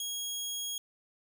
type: tone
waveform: 20% pulse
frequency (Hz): 3300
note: G#7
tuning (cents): -12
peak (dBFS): -29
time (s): 0-0.78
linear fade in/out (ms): 2
effects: none